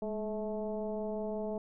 sine tone with frequency modulation, 427.2 Hz, G#4, 49 cents sharp, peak -33 dBFS, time 0.02-1.58 s, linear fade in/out 2 ms, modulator 220 Hz, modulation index 1.4, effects none

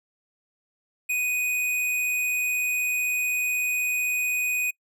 square tone, 2489 Hz, D#7, in tune, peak -24 dBFS, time 1.09-4.71 s, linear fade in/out 10 ms, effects noise-tail reverb RT60 0.1 s tail -26 dB re dry

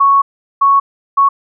sine tone bursts at uneven times, 1108.7 Hz, C#6, in tune, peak -6 dBFS, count 3, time 0-0.22 / 0.61-0.8 / 1.17-1.29 s, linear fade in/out 10 ms, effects none

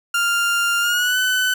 30% pulse tone with pitch glide, 1396.9 to 1505.8 Hz, F6 to F#6, 0 to +30 cents, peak -14 dBFS, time 0.14-1.54 s, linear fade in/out 5 ms, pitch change +130 cents, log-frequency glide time 0.8-1.18 s, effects none

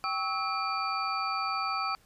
sine tone cluster, 780 / 1118 / 1299 / 2392 / 4594 Hz, G5 / C#6 / E6 / D7 / D8, -9 / +14 / -26 / +31 / -39 cents, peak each -36 / -37 / -31 / -38 / -38 dBFS, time 0.04-1.95 s, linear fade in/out 0 ms, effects pink hiss -63 dBFS RMS until 2.05 s + resampled to 32000 Hz

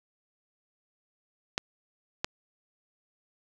clicks, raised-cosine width 0.2 ms, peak -10 dBFS, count 2, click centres 1.579 / 2.245 s, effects none

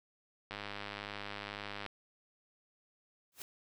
click train, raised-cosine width 0.3 ms, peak -25 dBFS, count 139, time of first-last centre 0.51-1.863 s, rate 102 Hz
white noise with exponential growth, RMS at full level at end -41 dBFS, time 3.32-3.42 s, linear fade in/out 1 ms, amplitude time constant 20 ms
effects none

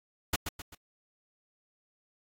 pink noise with echo, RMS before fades -28 dBFS, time 0.33-0.36 s, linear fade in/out 5 ms, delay 130 ms, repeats 3, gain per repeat -7 dB, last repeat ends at 0.75 s, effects AAC 64 kbps

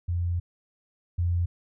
sine tone pair in turn, 87 / 87 Hz, F2 / F2, -6 / -6 cents, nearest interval unison, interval 0 cents, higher neither, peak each -24 / -22 dBFS, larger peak second, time 0.08-0.4 / 1.18-1.46 s, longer first, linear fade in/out 10 ms, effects none

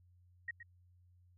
sine tone with echo, 1883 Hz, A#6, 17 cents sharp, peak -37 dBFS, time 0.48-0.51 s, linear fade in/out 5 ms, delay 120 ms, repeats 1, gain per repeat -11 dB, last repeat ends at 0.63 s, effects added 89 Hz sine -63 dBFS peak until 1.37 s

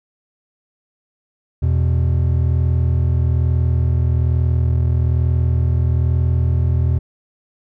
triangle tone pair together, 82.34 / 123.47 Hz, E2 / B2, -1 / 0 cents, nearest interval perfect fifth, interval 701 cents, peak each -13 / -16 dBFS, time 1.62-6.99 s, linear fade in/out 10 ms, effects none

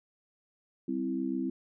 sine chord, C major, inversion second, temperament equal, 196 / 261.6 / 329.6 Hz, G3 / C4 / E4, 0 / 0 / 0 cents, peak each -37 / -32 / -34 dBFS, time 0.88-1.5 s, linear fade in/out 5 ms, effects none

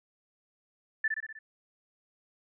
sine tone with echo, 1760 Hz, A6, in tune, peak -24 dBFS, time 1.04-1.08 s, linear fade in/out 5 ms, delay 62 ms, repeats 5, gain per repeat -4 dB, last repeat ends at 1.39 s, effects none

